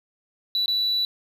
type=tone with dropouts; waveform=triangle; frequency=3951 Hz; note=B7; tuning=in tune; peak=-18 dBFS; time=0.55-1.05 s; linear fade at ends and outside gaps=1 ms; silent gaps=0.659-0.68 s; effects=tanh soft clip ceiling -16 dBFS